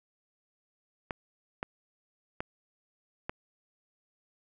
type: clicks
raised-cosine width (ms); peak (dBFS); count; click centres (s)
0.5; -18; 4; 1.108 / 1.629 / 2.405 / 3.295
effects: none